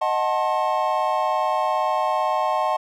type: chord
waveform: triangle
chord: D# diminished seventh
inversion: none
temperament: equal with one note detuned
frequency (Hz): 622.3 / 740 / 880 / 1069.1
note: D#5 / F#5 / A5 / C6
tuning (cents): 0 / 0 / 0 / +37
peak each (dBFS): -23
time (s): 0.01-2.77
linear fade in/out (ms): 10
effects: none